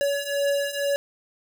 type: beating tone pair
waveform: square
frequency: 564 / 566.1 Hz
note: C#5 / C#5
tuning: +30 / +36 cents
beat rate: 2.1 Hz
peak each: -28 / -25 dBFS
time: 0.01-0.96 s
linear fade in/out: 0 ms
effects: none